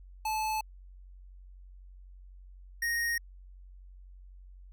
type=tone pair in turn; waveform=square; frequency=868 / 1864.9 Hz; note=A5 / A#6; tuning=-24 / 0 cents; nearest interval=octave + minor second; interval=1324 cents; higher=second; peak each=-30 / -29 dBFS; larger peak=second; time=0.25-0.61 / 2.82-3.18 s; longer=neither; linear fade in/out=5 ms; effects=added 46 Hz sine -48 dBFS peak until 4.72 s